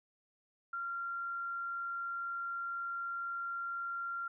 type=tone; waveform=sine; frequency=1381 Hz; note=F6; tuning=20 cents flat; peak=-36 dBFS; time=0.73-4.28 s; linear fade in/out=5 ms; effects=none